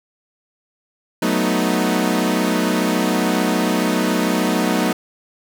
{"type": "chord", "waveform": "sawtooth", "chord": "B dominant seventh", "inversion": "second", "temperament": "equal", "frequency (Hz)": [185, 220, 246.9, 311.1], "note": ["F#3", "A3", "B3", "D#4"], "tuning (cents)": [0, 0, 0, 0], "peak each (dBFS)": -18, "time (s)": [1.22, 4.93], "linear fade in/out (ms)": 5, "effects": []}